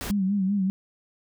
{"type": "noise", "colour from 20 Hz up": "pink", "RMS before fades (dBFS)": -33, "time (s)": [0.01, 0.11], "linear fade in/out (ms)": 0}
{"type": "tone with vibrato", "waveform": "sine", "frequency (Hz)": 196, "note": "G3", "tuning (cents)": 0, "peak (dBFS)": -21, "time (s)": [0.1, 0.7], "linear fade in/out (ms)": 0, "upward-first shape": "sine", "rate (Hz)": 5.1, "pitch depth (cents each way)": 84}
{"effects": []}